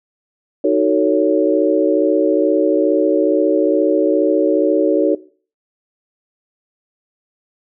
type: chord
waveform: sine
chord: D# half-diminished seventh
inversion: none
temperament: just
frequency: 311.1 / 373.4 / 448 / 560 Hz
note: D#4 / F#4 / A4 / C#5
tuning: 0 / +16 / +31 / +18 cents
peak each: -17 dBFS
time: 0.64-5.15 s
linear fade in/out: 5 ms
effects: noise-tail reverb RT60 0.4 s tail -18 dB re dry